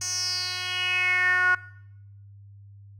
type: tone with band-pass filter sweep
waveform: 10% pulse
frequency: 364.1 Hz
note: F#4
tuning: 28 cents flat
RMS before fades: -25 dBFS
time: 0.01-1.55 s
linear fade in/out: 5 ms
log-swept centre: 6700 to 1400 Hz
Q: 6.3
effects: noise-tail reverb RT60 0.8 s tail -21 dB re dry + added 100 Hz sine -45 dBFS peak until 2.99 s